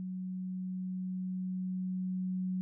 sine tone with level ramp, 185 Hz, F#3, in tune, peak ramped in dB -36 to -31 dBFS, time 0-2.61 s, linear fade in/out 0 ms, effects none

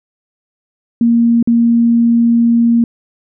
sine tone with dropouts, 233.7 Hz, A#3, 5 cents sharp, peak -7 dBFS, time 1.01-2.84 s, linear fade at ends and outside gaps 2 ms, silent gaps 1.427-1.474 s, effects none

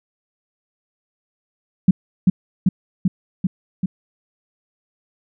sine tone with echo, 185 Hz, F#3, in tune, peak -6 dBFS, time 1.88-1.91 s, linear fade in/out 5 ms, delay 390 ms, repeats 5, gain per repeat -2 dB, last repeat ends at 3.86 s, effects none

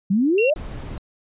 sine exponential sweep, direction up, 182 to 641 Hz, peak -15 dBFS, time 0.1-0.54 s, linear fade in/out 10 ms
sine tone, 2738 Hz, F7, 35 cents flat, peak -22 dBFS, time 0.38-0.5 s, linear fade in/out 2 ms
brown noise, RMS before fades -32 dBFS, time 0.56-0.98 s, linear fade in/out 2 ms
effects resampled to 8000 Hz

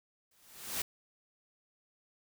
white noise with exponential growth, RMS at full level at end -32 dBFS, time 0.31-0.82 s, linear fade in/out 5 ms, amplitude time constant 110 ms, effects none

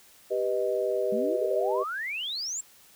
sine chord, G augmented, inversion none, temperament equal, 392 / 493.9 / 622.3 Hz, G4 / B4 / D#5, 0 / 0 / 0 cents, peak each -29 dBFS, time 0.3-1.84 s, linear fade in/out 20 ms
sine exponential sweep, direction up, 203.2 to 7690 Hz, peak -30 dBFS, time 1.12-2.61 s, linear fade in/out 5 ms
effects white hiss -56 dBFS RMS until 2.95 s

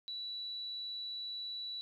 sine tone, 3941 Hz, B7, 4 cents flat, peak -39 dBFS, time 0.08-1.81 s, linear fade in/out 0 ms, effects 12-bit

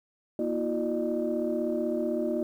sine tone cluster, 238.3 / 323.7 / 359.6 / 603 Hz, A#3 / E4 / F#4 / D5, +38 / -31 / -49 / +46 cents, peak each -31 dBFS, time 0.39-2.43 s, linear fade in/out 2 ms, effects tanh soft clip ceiling -18 dBFS + 10-bit

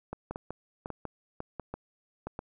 clicks, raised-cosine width 1 ms, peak -22 dBFS, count 12, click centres 0.13 / 0.31 / 0.359 / 0.506 / 0.859 / 0.903 / 1.053 / 1.404 / 1.597 / 1.74 / 2.27 / 2.391 s, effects none

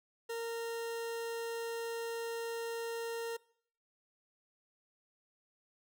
40% pulse tone, 461.7 Hz, A#4, 17 cents flat, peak -36 dBFS, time 0.29-3.37 s, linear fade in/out 10 ms, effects noise-tail reverb RT60 0.6 s tail -22 dB re dry

